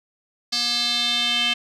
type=tone with band-pass filter sweep; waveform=square; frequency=239.3 Hz; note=A#3; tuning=46 cents sharp; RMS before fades=-22 dBFS; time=0.52-1.54 s; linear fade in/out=10 ms; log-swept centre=4600 to 3000 Hz; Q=5.1; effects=none